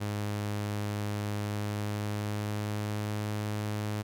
sawtooth tone with pitch glide, 103.7 to 105.33 Hz, G#2 to G#2, -2 to +25 cents, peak -27 dBFS, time 0-4.03 s, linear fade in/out 20 ms, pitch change +27 cents, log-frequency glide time 1.43-3.26 s, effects none

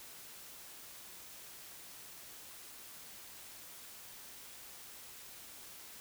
silence, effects white hiss -52 dBFS RMS until 6 s

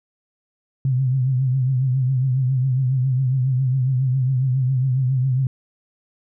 sine tone with vibrato, 130 Hz, C3, 11 cents flat, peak -16 dBFS, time 0.85-5.47 s, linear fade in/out 2 ms, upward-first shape triangle, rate 7.3 Hz, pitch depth 91 cents each way, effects none

